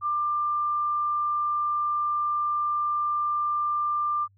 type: tone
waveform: sine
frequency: 1190 Hz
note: D6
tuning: 22 cents sharp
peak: -23 dBFS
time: 0.01-4.28 s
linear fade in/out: 50 ms
effects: added 98 Hz sine -58 dBFS peak until 4.37 s